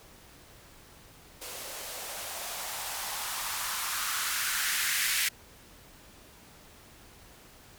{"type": "noise with band-pass filter sweep", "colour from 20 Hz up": "violet", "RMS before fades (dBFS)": -33, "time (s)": [1.41, 5.29], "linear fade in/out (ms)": 10, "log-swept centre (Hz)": [450, 2000], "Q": 2.6, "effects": ["pink hiss -54 dBFS RMS until 7.78 s"]}